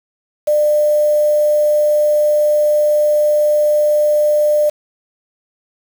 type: tone with quantisation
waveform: sine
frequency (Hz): 598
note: D5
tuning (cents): +31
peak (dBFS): -10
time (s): 0.47-4.7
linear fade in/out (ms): 10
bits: 5
effects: none